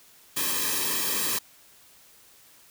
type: noise with comb filter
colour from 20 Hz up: white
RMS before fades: -27 dBFS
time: 0.36-1.39 s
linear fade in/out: 10 ms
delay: 1.4 ms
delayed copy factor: -1
effects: white hiss -55 dBFS RMS until 2.7 s